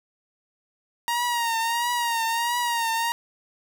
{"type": "tone with vibrato", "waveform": "sawtooth", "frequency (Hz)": 937, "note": "A#5", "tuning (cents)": 9, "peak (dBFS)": -19, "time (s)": [1.08, 3.12], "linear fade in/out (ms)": 0, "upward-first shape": "triangle", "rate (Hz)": 1.5, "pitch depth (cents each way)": 67, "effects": ["8-bit"]}